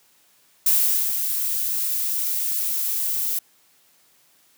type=noise with ADSR envelope; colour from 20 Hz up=violet; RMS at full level=-17 dBFS; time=0.66-3.39 s; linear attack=5 ms; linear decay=440 ms; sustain=-7 dB; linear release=5 ms; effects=white hiss -59 dBFS RMS until 4.57 s + high-pass 100 Hz 12 dB/octave